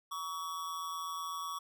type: tone with amplitude modulation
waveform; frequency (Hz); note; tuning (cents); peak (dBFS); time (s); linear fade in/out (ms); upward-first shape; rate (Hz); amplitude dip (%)
square; 1128; C#6; +30; -35; 0.11-1.59; 10; sine; 168; 65
effects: none